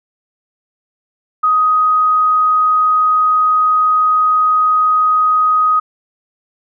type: tone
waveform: sine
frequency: 1253 Hz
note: D#6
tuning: 12 cents sharp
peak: -9 dBFS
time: 1.43-5.8 s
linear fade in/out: 10 ms
effects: none